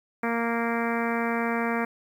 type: harmonic tone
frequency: 232.4 Hz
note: A#3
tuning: 5 cents flat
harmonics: 1 / 2 / 3 / 4 / 5 / 6 / 7 / 8 / 9 / 10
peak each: -28 / -31 / -33 / -34 / -35 / -36 / -36 / -37 / -38 / -38 dBFS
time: 0.23-1.85 s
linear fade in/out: 5 ms
effects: 9-bit